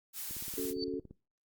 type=noise; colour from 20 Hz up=blue; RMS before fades=-40 dBFS; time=0.13-0.74 s; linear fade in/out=50 ms
type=click train; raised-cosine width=3 ms; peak=-36 dBFS; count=15; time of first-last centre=0.31-1.11 s; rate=17.5 Hz
type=chord; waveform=sine; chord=F# minor; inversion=second; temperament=equal; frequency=277.2 / 370 / 440 Hz; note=C#4 / F#4 / A4; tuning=0 / 0 / 0 cents; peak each=-38 dBFS; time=0.57-1 s; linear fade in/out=10 ms
type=tone with exponential growth; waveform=sine; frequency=4542 Hz; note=C#8; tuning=41 cents sharp; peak=-33 dBFS; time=0.71-0.84 s; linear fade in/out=2 ms; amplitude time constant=28 ms
effects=noise-tail reverb RT60 0.3 s tail -22 dB re dry + Opus 48 kbps